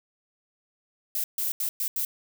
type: noise bursts at uneven times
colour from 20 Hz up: violet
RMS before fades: -28 dBFS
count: 5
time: 1.15-1.24 / 1.38-1.52 / 1.6-1.69 / 1.8-1.88 / 1.96-2.05 s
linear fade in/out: 2 ms
effects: none